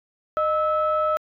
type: tone pair together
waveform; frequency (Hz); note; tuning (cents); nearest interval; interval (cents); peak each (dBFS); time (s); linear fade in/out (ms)
sine; 615.4 / 1304; D#5 / E6; -19 / -19; octave + minor second; 1300; -21; 0.37-1.17; 0
effects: tanh soft clip ceiling -13 dBFS